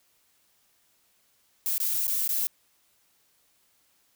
violet noise with dropouts, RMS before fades -27 dBFS, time 1.66-2.47 s, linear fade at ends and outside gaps 0 ms, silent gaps 1.78-1.802 / 1.939-1.942 / 2.069-2.079 / 2.277-2.291 s, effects white hiss -67 dBFS RMS until 4.15 s

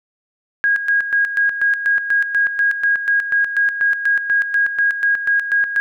sine tone with tremolo, 1637 Hz, G#6, 25 cents flat, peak -12 dBFS, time 0.64-5.8 s, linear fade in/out 0 ms, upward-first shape square, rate 4.1 Hz, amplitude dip 65%, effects none

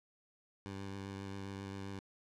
15% pulse tone with vibrato, 98 Hz, G2, in tune, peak -36 dBFS, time 0.66-1.99 s, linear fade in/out 0 ms, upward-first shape triangle, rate 7.5 Hz, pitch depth 22 cents each way, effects low-pass 7000 Hz 12 dB/octave + 13-bit

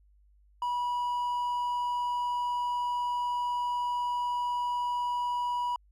triangle tone, 974 Hz, B5, 24 cents flat, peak -26 dBFS, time 0.62-5.76 s, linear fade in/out 2 ms, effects added 50 Hz sine -59 dBFS peak until 5.91 s

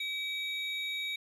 triangle tone pair together, 2300 / 3763 Hz, D7 / A#7, -37 / +16 cents, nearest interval major sixth, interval 853 cents, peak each -34 / -35 dBFS, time 0-1.16 s, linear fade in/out 5 ms, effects none

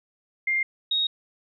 sine tone pair in turn, 2109 / 3758 Hz, C7 / A#7, +13 / +13 cents, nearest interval minor seventh, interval 1000 cents, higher second, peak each -21 dBFS, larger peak neither, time 0.47-0.63 / 0.91-1.07 s, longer neither, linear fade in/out 5 ms, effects none

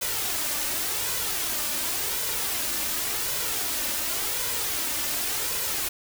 white noise with flanger, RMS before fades -28 dBFS, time 0.01-5.89 s, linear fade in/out 10 ms, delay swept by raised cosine 2 to 3.4 ms, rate 0.9 Hz, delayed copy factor +0.5, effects none

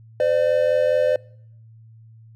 triangle tone pair together, 513 / 597.8 Hz, C5 / D5, -34 / +31 cents, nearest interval minor third, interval 265 cents, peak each -17 dBFS, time 0.2-1.16 s, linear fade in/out 2 ms, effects noise-tail reverb RT60 0.7 s tail -25 dB re dry + added 112 Hz sine -44 dBFS peak until 2.35 s

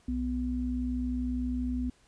sine tone pair together, 62.5 / 249.7 Hz, B1 / B3, +21 / +19 cents, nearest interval 2 octaves, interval 2398 cents, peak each -33 / -30 dBFS, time 0.08-1.9 s, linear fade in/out 5 ms, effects pink hiss -64 dBFS RMS until 2.07 s + resampled to 22050 Hz

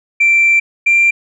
sine tone pair in turn, 2349 / 2369 Hz, D7 / D7, 0 / +14 cents, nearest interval unison, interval 14 cents, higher second, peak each -6 dBFS, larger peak neither, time 0.2-0.6 / 0.86-1.11 s, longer first, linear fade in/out 10 ms, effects tanh soft clip ceiling -4 dBFS

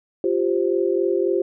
sine chord, F suspended second, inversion none, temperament just, 349.2 / 392.9 / 523.8 Hz, F4 / G4 / C5, 0 / +4 / +2 cents, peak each -21 / -21 / -25 dBFS, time 0.24-1.42 s, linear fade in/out 2 ms, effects none

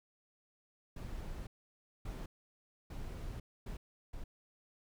brown noise bursts at uneven times, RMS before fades -43 dBFS, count 5, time 0.96-1.47 / 2.05-2.26 / 2.9-3.4 / 3.66-3.77 / 4.13-4.24 s, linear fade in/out 5 ms, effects none

